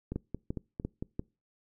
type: two click trains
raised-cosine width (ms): 3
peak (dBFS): -20 / -22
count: 4 / 5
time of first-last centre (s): 0.16-1.194 / 0.12-1.025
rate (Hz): 2.9 / 4.42
effects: noise-tail reverb RT60 0.3 s tail -25 dB re dry